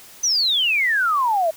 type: exponential sweep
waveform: sine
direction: down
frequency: 6150 to 622.3 Hz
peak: -16 dBFS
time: 0.23-1.51 s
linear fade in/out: 10 ms
effects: white hiss -44 dBFS RMS until 1.56 s